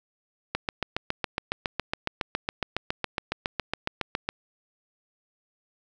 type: click train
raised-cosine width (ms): 0.3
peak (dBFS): -10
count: 28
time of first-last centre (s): 0.55-4.29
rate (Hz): 7.22
effects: none